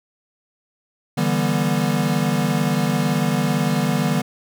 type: chord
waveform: square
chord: E minor seventh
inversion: third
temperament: equal with one note detuned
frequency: 146.83 / 164.81 / 196 / 242.3 Hz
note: D3 / E3 / G3 / B3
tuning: 0 / 0 / 0 / -33 cents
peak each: -24 dBFS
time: 1.17-4.22 s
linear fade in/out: 10 ms
effects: none